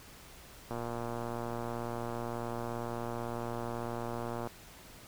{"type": "click train", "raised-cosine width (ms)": 1, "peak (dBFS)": -24, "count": 445, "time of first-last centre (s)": [0.71, 4.473], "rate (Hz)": 118, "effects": ["pink hiss -53 dBFS RMS until 5.07 s"]}